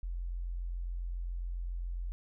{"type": "tone", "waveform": "sine", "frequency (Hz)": 43.65, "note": "F1", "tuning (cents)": 0, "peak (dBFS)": -34, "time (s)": [0.03, 2.12], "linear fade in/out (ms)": 0, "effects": []}